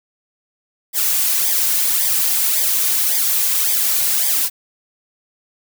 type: noise with flanger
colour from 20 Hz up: blue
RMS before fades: -17 dBFS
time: 0.93-4.5 s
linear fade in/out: 50 ms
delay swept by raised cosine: 0.71 to 3.11 ms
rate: 1.8 Hz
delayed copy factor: -0.8
effects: none